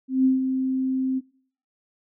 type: tone with ADSR envelope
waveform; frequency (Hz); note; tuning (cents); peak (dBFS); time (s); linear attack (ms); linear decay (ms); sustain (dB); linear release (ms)
sine; 261.6; C4; 0; -14; 0.08-1.21; 170; 150; -7; 33
effects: noise-tail reverb RT60 0.5 s tail -21 dB re dry